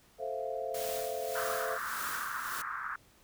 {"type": "chord", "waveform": "sine", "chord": "F major seventh", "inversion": "first", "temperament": "equal", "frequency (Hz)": [440, 523.3, 659.3, 698.5], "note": ["A4", "C5", "E5", "F5"], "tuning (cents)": [0, 0, 0, 0], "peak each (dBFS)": [-40, -38, -39, -40], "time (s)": [0.18, 1.79], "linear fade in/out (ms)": 50}
{"type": "noise with tremolo", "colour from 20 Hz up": "white", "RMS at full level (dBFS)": -40, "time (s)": [0.74, 2.62], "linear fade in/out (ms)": 5, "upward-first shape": "sine", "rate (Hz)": 1.7, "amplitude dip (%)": 60}
{"type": "band-pass noise", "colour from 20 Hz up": "white", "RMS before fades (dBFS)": -38, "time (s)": [1.35, 2.96], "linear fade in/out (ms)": 5, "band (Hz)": [1100, 1600], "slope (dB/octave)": 48}
{"effects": ["pink hiss -63 dBFS RMS until 3.23 s"]}